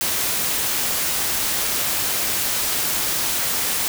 white noise, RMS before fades -22 dBFS, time 0.01-3.88 s, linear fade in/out 0 ms, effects none

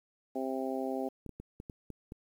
harmonic tone, 132 Hz, C3, 16 cents sharp, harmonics 2 / 3 / 4 / 5 / 6, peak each -36 / -38 / -39 / -40 / -41 dBFS, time 0.35-1.09 s, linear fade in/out 10 ms
clicks, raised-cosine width 3 ms, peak -30 dBFS, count 7, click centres 1.263 / 1.293 / 1.4 / 1.601 / 1.698 / 1.903 / 2.121 s
effects 10-bit

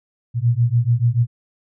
sine beating tone pair, 115.6 / 122.5 Hz, A#2 / B2, -14 / -14 cents, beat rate 6.9 Hz, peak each -17 / -17 dBFS, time 0.34-1.27 s, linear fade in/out 50 ms, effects none

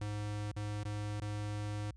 square tone with dropouts, 104.4 Hz, G#2, 10 cents sharp, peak -37 dBFS, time 0.01-1.91 s, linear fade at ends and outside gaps 5 ms, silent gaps 0.517-0.563 / 0.835-0.851 / 1.202-1.217 s, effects added 60 Hz sine -52 dBFS peak until 1.96 s + resampled to 22050 Hz

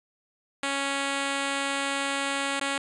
5% pulse tone with dropouts, 277.2 Hz, C#4, in tune, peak -15 dBFS, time 0.63-2.78 s, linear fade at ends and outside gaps 2 ms, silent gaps 2.597-2.612 s, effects resampled to 24000 Hz

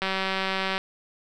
click train, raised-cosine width 0.3 ms, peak -11 dBFS, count 146, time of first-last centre 0.02-0.779 s, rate 191 Hz, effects none

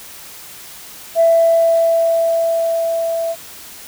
sine tone with level ramp, 664 Hz, E5, 12 cents sharp, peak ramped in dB -7 to -17 dBFS, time 1.15-3.36 s, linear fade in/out 50 ms, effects tanh soft clip ceiling -3 dBFS + white hiss -36 dBFS RMS until 3.87 s

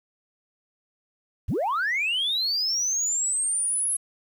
sine linear sweep, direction up, 38.94 to 10850 Hz, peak -21 dBFS, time 1.48-3.97 s, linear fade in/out 10 ms, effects tanh soft clip ceiling -20 dBFS + 9-bit

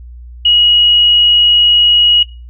sine tone, 2900 Hz, F#7, 35 cents flat, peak -6 dBFS, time 0.45-2.23 s, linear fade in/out 5 ms, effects noise-tail reverb RT60 0.3 s tail -20 dB re dry + added 60 Hz sine -29 dBFS peak until 2.49 s

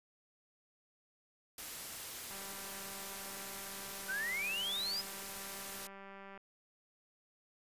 white noise, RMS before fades -45 dBFS, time 1.58-5.87 s, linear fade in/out 2 ms
click train, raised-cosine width 0.5 ms, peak -37 dBFS, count 798, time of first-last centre 2.31-6.376 s, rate 196 Hz
sine exponential sweep, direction up, 1480 to 5140 Hz, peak -35 dBFS, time 4.08-5.02 s, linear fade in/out 20 ms
effects resampled to 32000 Hz

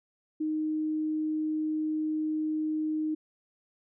sine tone, 310 Hz, D#4, 6 cents flat, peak -27 dBFS, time 0.4-3.15 s, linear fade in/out 10 ms, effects none

